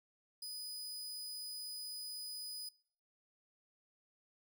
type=tone; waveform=sawtooth; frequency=4978 Hz; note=D#8; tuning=in tune; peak=-40 dBFS; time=0.42-2.69 s; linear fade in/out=5 ms; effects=noise-tail reverb RT60 0.6 s tail -24 dB re dry